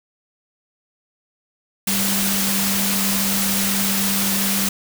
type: tone in noise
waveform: sine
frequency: 196.6 Hz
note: G3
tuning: 5 cents sharp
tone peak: -23 dBFS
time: 1.87-4.69 s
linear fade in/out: 5 ms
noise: white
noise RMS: -21 dBFS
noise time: 1.87-4.69 s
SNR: -5 dB
effects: none